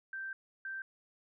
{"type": "tone bursts at uneven times", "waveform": "sine", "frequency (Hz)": 1565, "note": "G6", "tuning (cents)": -3, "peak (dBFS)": -38, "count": 2, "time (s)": [[0.13, 0.33], [0.65, 0.82]], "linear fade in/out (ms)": 2, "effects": []}